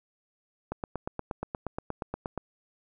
click train, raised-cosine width 1 ms, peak -18 dBFS, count 15, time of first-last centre 0.72-2.377 s, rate 8.45 Hz, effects none

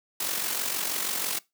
white noise with amplitude modulation, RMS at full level -27 dBFS, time 0.2-1.39 s, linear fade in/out 5 ms, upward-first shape sine, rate 46.2 Hz, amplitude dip 55%, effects noise-tail reverb RT60 0.2 s tail -21 dB re dry + high-pass 200 Hz 12 dB/octave

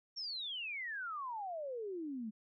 sine exponential sweep, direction down, 5600 to 207.7 Hz, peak -39 dBFS, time 0.16-2.31 s, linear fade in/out 20 ms, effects none

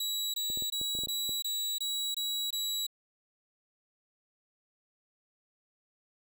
sawtooth tone bursts, 3900 Hz, B7, 23 cents flat, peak -28 dBFS, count 8, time 0-2.867 s, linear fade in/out 5 ms, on 340 ms, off 21 ms
clicks, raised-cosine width 2 ms, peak -31 dBFS, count 9, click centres 0.501 / 0.574 / 0.623 / 0.814 / 0.951 / 0.989 / 1.036 / 1.072 / 1.293 s
effects none

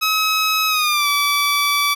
15% pulse tone with pitch glide, 1279 to 1152.7 Hz, D#6 to D6, +47 to -33 cents, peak -9 dBFS, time 0.01-1.95 s, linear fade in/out 20 ms, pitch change -180 cents, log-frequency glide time 0.68-1.08 s, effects none

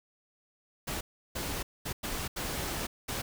pink noise bursts at uneven times, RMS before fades -35 dBFS, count 6, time 0.87-1.01 / 1.35-1.63 / 1.85-1.93 / 2.03-2.28 / 2.36-2.87 / 3.08-3.22 s, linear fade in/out 10 ms, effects none

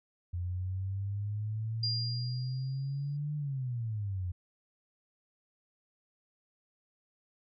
sine exponential two-way sweep, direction up then down, 87.31 to 150 to 87.31 Hz, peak -32 dBFS, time 0.33-4.32 s, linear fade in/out 10 ms, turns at 3.36 s
sine tone with exponential decay, 4800 Hz, D8, 37 cents sharp, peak -29 dBFS, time 1.83-3.17 s, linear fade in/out 5 ms, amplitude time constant 290 ms
effects none

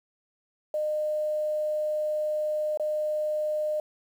sine tone with dropouts, 609 Hz, D#5, 37 cents flat, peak -25 dBFS, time 0.74-3.8 s, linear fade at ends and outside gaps 2 ms, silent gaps 2.774-2.797 s, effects 9-bit

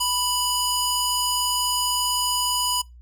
square tone with band-pass filter, 987.8 Hz, B5, in tune, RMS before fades -23 dBFS, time 0-2.82 s, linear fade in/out 10 ms, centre 7800 Hz, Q 0.63, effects noise-tail reverb RT60 0.2 s tail -23 dB re dry + added 60 Hz sine -43 dBFS peak until 3.01 s

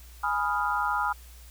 sine chord, F half-diminished seventh, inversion first, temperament equal, 830.6 / 987.8 / 1244.5 / 1396.9 Hz, Ab5 / Cb6 / Eb6 / F6, 0 / 0 / 0 / 0 cents, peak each -30 dBFS, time 0.23-1.13 s, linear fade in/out 10 ms, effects added 60 Hz sine -46 dBFS peak until 1.5 s + white hiss -54 dBFS RMS until 1.5 s

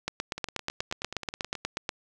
two click trains, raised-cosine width 0.2 ms, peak -19 / -12 dBFS, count 12 / 16, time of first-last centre 0.38-1.553 / 0.08-1.892 s, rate 9.38 / 8.28 Hz, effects none

